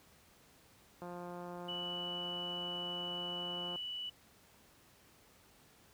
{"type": "click train", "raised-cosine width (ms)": 1, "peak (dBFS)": -33, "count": 483, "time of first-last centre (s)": [1.02, 3.759], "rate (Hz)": 176}
{"type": "tone", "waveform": "sine", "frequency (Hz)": 2960, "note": "F#7", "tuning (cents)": 0, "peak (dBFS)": -39, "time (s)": [1.68, 4.1], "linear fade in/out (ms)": 10}
{"effects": ["pink hiss -64 dBFS RMS until 5.93 s", "high-pass 60 Hz 12 dB/octave"]}